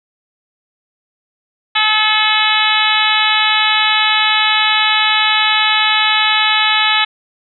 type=harmonic tone with a mistuned harmonic; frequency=430 Hz; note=A4; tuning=40 cents flat; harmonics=2 / 3 / 4 / 5 / 6 / 7 / 8 / 9; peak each=-19 / -19 / -19 / -19 / -19 / -19 / -19 / -19 dBFS; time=1.75-7.05 s; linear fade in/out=10 ms; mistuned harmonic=5; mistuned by=+17 cents; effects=none